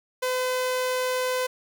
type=tone; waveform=sawtooth; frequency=508 Hz; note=B4; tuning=49 cents sharp; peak=-20 dBFS; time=0.22-1.47 s; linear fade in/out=10 ms; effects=none